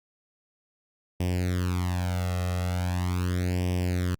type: tone with flanger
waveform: sawtooth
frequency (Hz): 89.9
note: F#2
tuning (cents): -49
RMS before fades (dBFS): -27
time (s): 1.2-4.15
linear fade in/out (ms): 5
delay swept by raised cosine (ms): 0.36 to 1.56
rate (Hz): 0.4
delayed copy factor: +0.9
effects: Opus 48 kbps